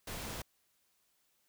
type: noise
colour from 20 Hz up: pink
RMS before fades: -42 dBFS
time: 0.07-0.42 s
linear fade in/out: 5 ms
effects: white hiss -75 dBFS RMS until 1.48 s